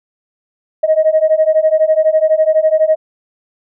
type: beating tone pair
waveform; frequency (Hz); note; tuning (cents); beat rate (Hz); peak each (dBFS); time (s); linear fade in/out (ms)
sine; 622.3 / 634.3; D#5 / D#5; 0 / +33; 12; -11; 0.83-2.96; 10
effects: tanh soft clip ceiling -2 dBFS